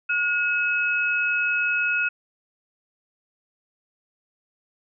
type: tone pair together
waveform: sine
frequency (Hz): 1439.6 / 2565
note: F#6 / E7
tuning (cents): -48 / -48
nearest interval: minor seventh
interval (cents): 1000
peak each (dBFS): -23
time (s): 0.09-2.09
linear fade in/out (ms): 10
effects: none